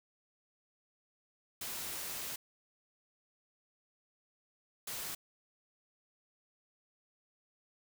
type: noise bursts at uneven times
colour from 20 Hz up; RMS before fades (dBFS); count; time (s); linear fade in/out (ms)
white; -41; 2; 1.61-2.36 / 4.87-5.15; 5
effects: none